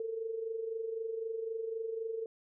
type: tone with amplitude modulation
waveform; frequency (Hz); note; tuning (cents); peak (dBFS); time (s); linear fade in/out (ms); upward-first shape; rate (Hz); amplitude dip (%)
sine; 450; A4; +39; -32; 0-2.26; 2; sine; 23.9; 60
effects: none